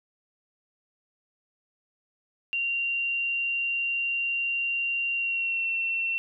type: tone with pitch glide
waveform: sine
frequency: 2766 to 2708 Hz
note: F7 to E7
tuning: -17 to +46 cents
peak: -25 dBFS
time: 2.53-6.18 s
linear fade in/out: 0 ms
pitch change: -37 cents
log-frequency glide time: 5.14-5.67 s
effects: none